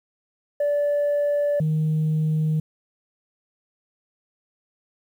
sine tone pair in turn, 581 / 155.81 Hz, D5 / D#3, -19 / +3 cents, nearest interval octave + major seventh, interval 2278 cents, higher first, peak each -17 dBFS, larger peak neither, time 0.6-1.6 / 1.6-2.6 s, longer neither, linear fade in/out 5 ms, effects tanh soft clip ceiling -17 dBFS + 9-bit

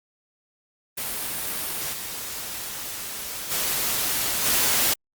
white noise with level steps, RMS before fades -29 / -33 / -25 / -21 dBFS, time 0.97-4.94 s, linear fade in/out 10 ms, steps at 1.92 / 3.5 / 4.44 s, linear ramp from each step 20 ms, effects Opus 32 kbps

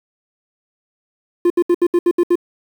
triangle tone bursts, 349.2 Hz, F4, in tune, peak -8 dBFS, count 8, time 1.45-2.356 s, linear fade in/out 5 ms, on 52 ms, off 70 ms, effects 7-bit

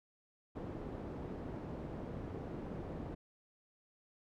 white low-pass noise, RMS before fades -44 dBFS, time 0.55-3.15 s, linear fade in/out 10 ms, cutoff 390 Hz, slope 12 dB/octave, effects none

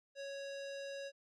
square tone with low-pass filter, 554.4 Hz, C#5, in tune, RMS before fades -45 dBFS, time 0.15-1.12 s, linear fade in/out 50 ms, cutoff 5400 Hz, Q 1.6, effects none

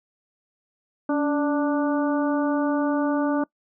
harmonic tone with a mistuned harmonic, 294.4 Hz, D4, 4 cents sharp, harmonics 1 / 2 / 3 / 4 / 5, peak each -21 / -27 / -31 / -33 / -35 dBFS, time 1.09-3.44 s, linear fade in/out 5 ms, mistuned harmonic 1, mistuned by -50 cents, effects noise-tail reverb RT60 0.1 s tail -23 dB re dry

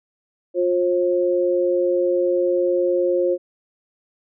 sine tone pair together, 355 / 535.3 Hz, F4 / C5, +28 / +39 cents, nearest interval perfect fifth, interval 711 cents, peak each -19 dBFS, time 0.54-3.38 s, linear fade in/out 50 ms, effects none

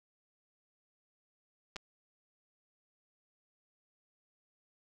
clicks, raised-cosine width 0.2 ms, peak -24 dBFS, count 2, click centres 1.76 / 1.765 s, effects none

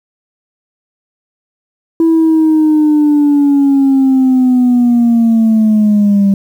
sine linear sweep, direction down, 329.6 to 196 Hz, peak -4 dBFS, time 2-6.34 s, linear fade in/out 2 ms, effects tanh soft clip ceiling -4 dBFS + 7-bit

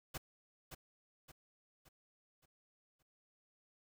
pink noise with echo, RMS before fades -43 dBFS, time 0.14-0.18 s, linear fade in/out 10 ms, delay 570 ms, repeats 5, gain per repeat -7 dB, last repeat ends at 3.03 s, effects none

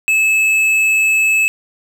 sine tone with tanh clipping, 2602 Hz, E7, 23 cents flat, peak -12 dBFS, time 0.08-1.48 s, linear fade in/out 0 ms, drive 9 dB, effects none

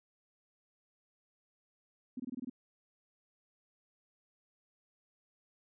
sine tone bursts, 252.5 Hz, B3, 39 cents sharp, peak -37 dBFS, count 7, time 2.17-2.498 s, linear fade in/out 5 ms, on 28 ms, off 22 ms, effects none

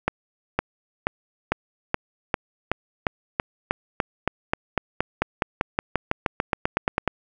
accelerating click train, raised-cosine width 0.5 ms, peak -5 dBFS, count 29, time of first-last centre 0.08-7.077 s, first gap 510 ms, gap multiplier 0.94, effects none

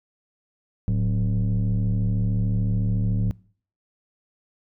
sine tone with frequency modulation, 107.6 Hz, A2, 38 cents flat, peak -17 dBFS, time 0.88-3.31 s, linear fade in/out 0 ms, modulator 73.7 Hz, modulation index 0.99, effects noise-tail reverb RT60 0.5 s tail -24 dB re dry + tanh soft clip ceiling -18 dBFS

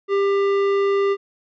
sine tone with tanh clipping, 397.3 Hz, G4, 23 cents sharp, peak -18 dBFS, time 0.08-1.17 s, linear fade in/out 50 ms, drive 14 dB, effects none

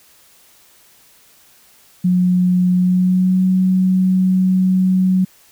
sine tone with pitch glide, 180.8 to 186.1 Hz, F#3 to F#3, -40 to +10 cents, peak -11 dBFS, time 2.04-5.25 s, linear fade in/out 10 ms, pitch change +50 cents, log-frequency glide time 2.74-3.43 s, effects white hiss -50 dBFS RMS until 5.51 s

